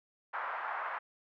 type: band-pass noise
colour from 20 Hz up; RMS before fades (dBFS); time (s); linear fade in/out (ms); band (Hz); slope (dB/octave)
pink; -38; 0.33-0.99; 10; 830 to 1600; 24
effects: none